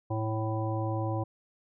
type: harmonic tone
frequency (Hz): 110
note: A2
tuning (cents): 0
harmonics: 1 / 3 / 5 / 7 / 9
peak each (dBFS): -30 / -35 / -37 / -38 / -40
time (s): 0.1-1.24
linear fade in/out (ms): 10
effects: none